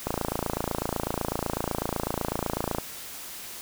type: click train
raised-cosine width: 1 ms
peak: -12 dBFS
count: 77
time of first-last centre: 0.07-2.784 s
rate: 28 Hz
effects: white hiss -40 dBFS RMS until 3.61 s